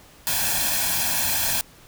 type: noise with comb filter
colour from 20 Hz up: white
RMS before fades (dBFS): -23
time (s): 0.27-1.61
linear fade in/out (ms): 0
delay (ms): 1.2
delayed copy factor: +0.75
effects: pink hiss -50 dBFS RMS until 1.87 s